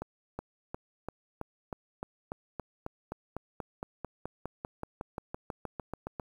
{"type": "accelerating click train", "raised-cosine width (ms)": 1, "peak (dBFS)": -22, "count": 28, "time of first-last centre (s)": [0.02, 6.198], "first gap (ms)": 370, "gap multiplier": 0.96, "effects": ["9-bit"]}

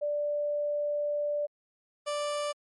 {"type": "tone pair in turn", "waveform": ["sine", "30% pulse"], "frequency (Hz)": [587.3, 587.3], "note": ["D5", "D5"], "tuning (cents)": [0, 0], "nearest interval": "unison", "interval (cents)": 0, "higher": "neither", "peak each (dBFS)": -27, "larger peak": "neither", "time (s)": [[0.01, 1.47], [2.06, 2.53]], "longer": "first", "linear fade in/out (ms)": 20, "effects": ["MP3 48 kbps"]}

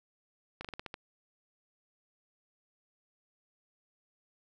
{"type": "slowing click train", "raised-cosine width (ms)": 0.3, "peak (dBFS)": -24, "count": 7, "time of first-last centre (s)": [0.61, 0.941], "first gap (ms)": 36, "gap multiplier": 1.17, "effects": []}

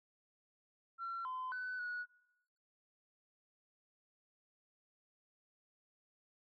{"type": "tone with pitch steps", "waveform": "sine", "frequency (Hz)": [1360, 1024, 1503, 1462], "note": ["F6", "C6", "F#6", "F#6"], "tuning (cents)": [-46, -38, 27, -21], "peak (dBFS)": -38, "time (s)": [0.98, 2.06], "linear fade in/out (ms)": 50, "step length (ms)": 270, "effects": ["noise-tail reverb RT60 1.0 s tail -23 dB re dry", "tanh soft clip ceiling -36 dBFS"]}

